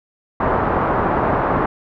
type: low-pass noise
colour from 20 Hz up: white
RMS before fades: -18 dBFS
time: 0.4-1.66 s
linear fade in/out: 5 ms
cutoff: 1200 Hz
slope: 24 dB/octave
effects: none